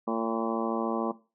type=harmonic tone with a mistuned harmonic; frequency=113.7 Hz; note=A#2; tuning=43 cents flat; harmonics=2 / 3 / 4 / 5 / 6 / 7 / 8 / 9 / 10; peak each=-30 / -34 / -34 / -36 / -40 / -37 / -42 / -37 / -38 dBFS; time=0.07-1.12 s; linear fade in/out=10 ms; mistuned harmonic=8; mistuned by=+18 cents; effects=noise-tail reverb RT60 0.3 s tail -17 dB re dry